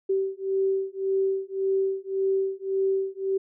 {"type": "beating tone pair", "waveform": "sine", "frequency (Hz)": [385.4, 387.2], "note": ["G4", "G4"], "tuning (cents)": [-29, -21], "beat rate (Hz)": 1.8, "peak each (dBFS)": -26, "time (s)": [0.09, 3.38], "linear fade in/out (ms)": 10, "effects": []}